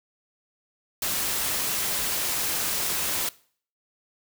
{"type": "noise", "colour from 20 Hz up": "white", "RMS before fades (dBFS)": -27, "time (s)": [1.02, 3.29], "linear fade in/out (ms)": 2, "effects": ["noise-tail reverb RT60 0.5 s tail -21 dB re dry"]}